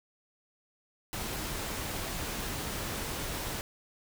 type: noise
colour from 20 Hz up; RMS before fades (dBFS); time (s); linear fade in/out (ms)
pink; -36; 1.13-3.61; 0
effects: none